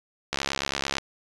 click train, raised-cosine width 0.2 ms, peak -8 dBFS, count 46, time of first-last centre 0.33-0.983 s, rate 68.9 Hz, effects resampled to 22050 Hz

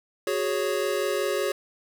square chord, F# suspended second, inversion none, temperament equal, 370 / 415.3 / 554.4 Hz, F#4 / G#4 / C#5, 0 / 0 / 0 cents, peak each -30 / -29 / -29 dBFS, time 0.27-1.52 s, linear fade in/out 2 ms, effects none

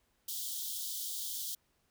white high-pass noise, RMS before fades -39 dBFS, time 0.28-1.55 s, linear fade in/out 5 ms, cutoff 3100 Hz, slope 96 dB/octave, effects pink hiss -75 dBFS RMS until 1.9 s

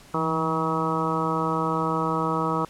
harmonic tone with a mistuned harmonic, 160 Hz, D#3, 49 cents sharp, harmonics 1 / 2 / 3 / 4 / 5 / 6 / 7 / 8, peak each -29 / -30 / -30 / -35 / -34 / -30 / -30 / -29 dBFS, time 0.14-2.65 s, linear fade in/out 2 ms, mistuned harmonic 1, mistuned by +66 cents, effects pink hiss -50 dBFS RMS until 2.69 s + low-pass 11000 Hz 12 dB/octave

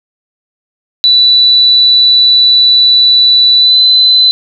sine tone with pitch glide, 3964 to 4024 Hz, B7 to B7, +6 to +32 cents, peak -3 dBFS, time 1.04-4.31 s, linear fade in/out 0 ms, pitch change +26 cents, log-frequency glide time 3.57-3.8 s, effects none

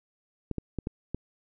clicks, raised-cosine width 3 ms, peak -18 dBFS, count 5, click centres 0.513 / 0.583 / 0.787 / 0.871 / 1.146 s, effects none

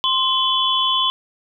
sine tone cluster, 1046 / 3054 / 3406 Hz, C6 / G7 / G#7, -1 / -46 / +43 cents, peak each -20 dBFS, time 0.04-1.1 s, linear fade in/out 0 ms, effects none

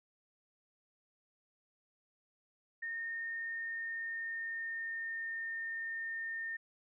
sine tone with pitch glide, 1834 to 1820.3 Hz, A#6 to A#6, -29 to -42 cents, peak -37 dBFS, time 2.82-6.57 s, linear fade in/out 10 ms, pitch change -13 cents, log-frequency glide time 2.98-5.55 s, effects none

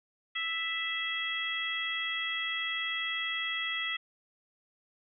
harmonic tone, 659.3 Hz, E5, in tune, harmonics 2 / 3 / 4 / 5, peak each -41 / -34 / -39 / -35 dBFS, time 0.35-3.97 s, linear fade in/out 10 ms, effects none

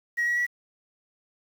sine tone with pitch steps, 1900 / 1918.7 / 1937.7 Hz, A#6 / A#6 / B6, +33 / +49 / -33 cents, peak -21 dBFS, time 0.17-0.467 s, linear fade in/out 20 ms, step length 99 ms, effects tanh soft clip ceiling -19 dBFS + 8-bit

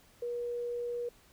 sine tone, 480 Hz, B4, 49 cents flat, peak -33 dBFS, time 0.22-1.09 s, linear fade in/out 5 ms, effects pink hiss -62 dBFS RMS until 1.32 s

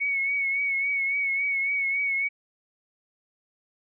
sine tone with vibrato, 2219 Hz, C#7, 1 cent sharp, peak -23 dBFS, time 0-2.29 s, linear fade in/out 20 ms, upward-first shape triangle, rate 3.6 Hz, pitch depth 47 cents each way, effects none

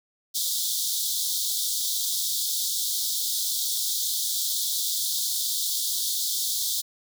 pink high-pass noise, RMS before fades -27 dBFS, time 0.34-6.82 s, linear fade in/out 20 ms, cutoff 3400 Hz, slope 96 dB/octave, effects none

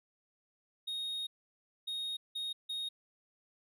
triangle tone bursts at uneven times, 3729 Hz, A#7, in tune, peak -34 dBFS, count 4, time 0.87-1.27 / 1.87-2.17 / 2.35-2.53 / 2.69-2.89 s, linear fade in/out 10 ms, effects none

